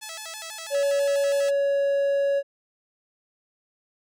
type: tone with vibrato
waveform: 5% pulse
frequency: 751 Hz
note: F#5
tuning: 26 cents sharp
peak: -23 dBFS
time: 0.01-1.51 s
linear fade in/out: 20 ms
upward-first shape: square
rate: 6.1 Hz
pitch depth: 240 cents each way
type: tone with pitch glide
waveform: triangle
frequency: 563 to 559.1 Hz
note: C#5 to C#5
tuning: +27 to +15 cents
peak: -18 dBFS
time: 0.7-2.43 s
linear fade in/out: 50 ms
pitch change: -12 cents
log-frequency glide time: 1.1-1.85 s
effects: none